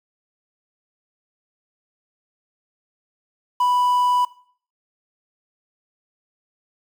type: tone with quantisation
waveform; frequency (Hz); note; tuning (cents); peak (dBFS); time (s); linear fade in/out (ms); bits
triangle; 987.8; B5; 0; -14; 3.6-4.25; 5; 7
effects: noise-tail reverb RT60 0.5 s tail -18 dB re dry